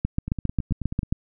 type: two click trains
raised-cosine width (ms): 5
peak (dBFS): -10 / -17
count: 9 / 8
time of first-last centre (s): 0.05-1.125 / 0.28-1.032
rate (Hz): 7.44 / 9.31
effects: none